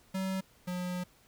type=tone pair in turn; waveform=square; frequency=190 / 179.83 Hz; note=F#3 / F#3; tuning=+46 / -49 cents; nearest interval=minor second; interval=95 cents; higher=first; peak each=-32 / -34 dBFS; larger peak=first; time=0.14-0.41 / 0.67-1.04 s; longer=second; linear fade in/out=10 ms; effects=pink hiss -63 dBFS RMS until 1.27 s